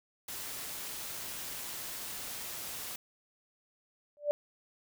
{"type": "noise", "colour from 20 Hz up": "white", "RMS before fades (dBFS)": -41, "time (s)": [0.28, 2.96], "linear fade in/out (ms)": 5}
{"type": "tone with exponential growth", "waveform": "sine", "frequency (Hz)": 587.3, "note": "D5", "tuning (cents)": 0, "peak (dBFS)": -21, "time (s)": [4.17, 4.31], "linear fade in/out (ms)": 0, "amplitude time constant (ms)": 29}
{"effects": []}